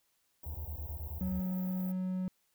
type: band-stop noise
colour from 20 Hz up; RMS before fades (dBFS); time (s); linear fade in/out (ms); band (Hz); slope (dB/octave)
white; -48; 0.43-1.92; 5; 950 to 14000; 96
type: tone bursts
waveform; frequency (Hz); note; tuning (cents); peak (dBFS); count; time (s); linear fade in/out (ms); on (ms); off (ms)
sine; 76.6; D#2; -27; -37; 9; 0.46-1.401; 5; 85; 22
type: tone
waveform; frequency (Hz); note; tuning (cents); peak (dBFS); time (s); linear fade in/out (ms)
triangle; 185; F#3; 0; -30; 1.21-2.28; 0
effects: white hiss -75 dBFS RMS until 2.54 s